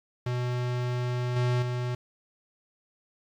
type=tone with level steps; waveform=square; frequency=123.47 Hz; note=B2; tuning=in tune; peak=-28 / -24 / -29 dBFS; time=0.26-1.95 s; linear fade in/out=5 ms; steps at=1.36 / 1.62 s; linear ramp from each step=5 ms; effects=low-pass 5000 Hz 12 dB/octave + 9-bit